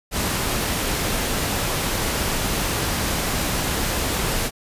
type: noise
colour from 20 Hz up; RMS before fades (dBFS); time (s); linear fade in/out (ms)
pink; -23; 0.11-4.51; 50
effects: resampled to 32000 Hz